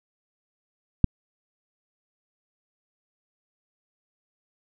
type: click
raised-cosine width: 5 ms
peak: -3 dBFS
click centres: 1.043 s
effects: none